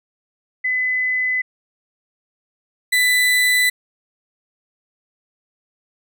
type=tone pair in turn; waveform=sine / 35% pulse; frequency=2013 / 1992.2 Hz; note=B6 / B6; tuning=+33 / +15 cents; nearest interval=unison; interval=18 cents; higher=first; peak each=-17 / -12 dBFS; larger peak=second; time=0.64-1.42 / 2.92-3.7 s; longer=neither; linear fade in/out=10 ms; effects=none